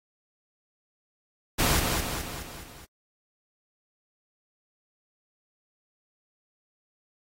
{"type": "noise with echo", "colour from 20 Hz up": "pink", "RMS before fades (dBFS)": -23, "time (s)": [1.58, 1.81], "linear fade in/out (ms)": 20, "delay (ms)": 210, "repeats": 5, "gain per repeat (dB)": -5, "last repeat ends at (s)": 2.86, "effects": ["AAC 48 kbps"]}